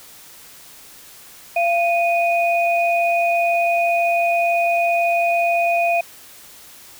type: tone pair together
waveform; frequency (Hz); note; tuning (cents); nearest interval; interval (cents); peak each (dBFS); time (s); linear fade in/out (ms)
sine; 686 / 2477; F5 / D#7; -31 / -8; octave + minor seventh; 2223; -16 / -21; 1.56-6.01; 5
effects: white hiss -43 dBFS RMS until 6.99 s